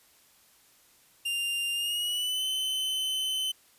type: tone with pitch glide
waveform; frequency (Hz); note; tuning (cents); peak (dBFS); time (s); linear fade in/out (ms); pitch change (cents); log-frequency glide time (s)
45% pulse; 2794 to 3047; F7 to G7; 0 to -50; -28; 1.25-3.52; 10; +150; 1.73-2.44
effects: white hiss -61 dBFS RMS until 3.78 s + resampled to 32000 Hz